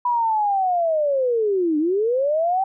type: linear two-way sweep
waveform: sine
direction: down then up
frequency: 987.8 to 293.7 to 784 Hz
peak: -17 dBFS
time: 0.05-2.64 s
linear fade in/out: 5 ms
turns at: 1.78 s
effects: none